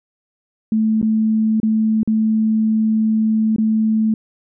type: tone with dropouts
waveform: sine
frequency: 219 Hz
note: A3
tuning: 8 cents flat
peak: -13 dBFS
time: 0.72-4.14 s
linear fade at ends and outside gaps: 2 ms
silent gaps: 1.015-1.027 / 1.601-1.631 / 2.032-2.075 / 3.562-3.583 s
effects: none